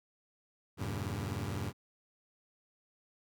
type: chord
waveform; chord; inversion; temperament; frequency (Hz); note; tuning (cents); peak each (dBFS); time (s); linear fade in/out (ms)
sawtooth; E diminished seventh; none; just; 82.41 / 98.89 / 118.67 / 142.4; E2 / G2 / Bb2 / Db3; 0 / +16 / +31 / +47; -39 / -34 / -37 / -39; 0.77-1.73; 50
effects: Opus 48 kbps